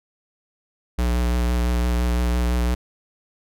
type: tone with vibrato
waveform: square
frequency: 60.2 Hz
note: B1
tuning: 44 cents flat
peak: -19 dBFS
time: 0.98-2.75 s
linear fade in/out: 10 ms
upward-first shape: sine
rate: 5.9 Hz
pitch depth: 22 cents each way
effects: none